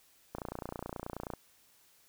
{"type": "click train", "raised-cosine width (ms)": 1, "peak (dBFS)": -24, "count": 30, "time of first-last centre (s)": [0.35, 1.336], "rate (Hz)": 29.4, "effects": ["white hiss -65 dBFS RMS until 2.08 s"]}